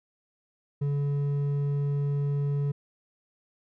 sine tone with hard clipping, 142.7 Hz, D3, 49 cents flat, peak -26 dBFS, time 0.81-2.72 s, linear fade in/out 10 ms, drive 5 dB, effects none

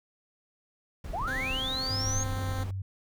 brown noise, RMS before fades -37 dBFS, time 1.04-2.71 s, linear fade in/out 5 ms
sine linear sweep, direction up, 594 to 6620 Hz, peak -30 dBFS, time 1.13-2.24 s, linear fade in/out 10 ms
10% pulse tone, 261.6 Hz, C4, in tune, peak -28 dBFS, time 1.27-2.64 s, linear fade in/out 10 ms
sine tone with pitch glide, 100 to 96.04 Hz, G2 to G2, +35 to -35 cents, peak -31 dBFS, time 1.9-2.82 s, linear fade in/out 5 ms, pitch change -70 cents, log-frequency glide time 2.2-2.45 s
effects none

